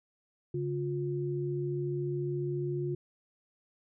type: tone pair together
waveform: sine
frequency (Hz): 141 / 355.3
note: C#3 / F4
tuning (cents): +30 / +30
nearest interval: octave + major third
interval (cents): 1600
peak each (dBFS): -33 / -33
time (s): 0.54-2.95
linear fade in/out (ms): 5
effects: none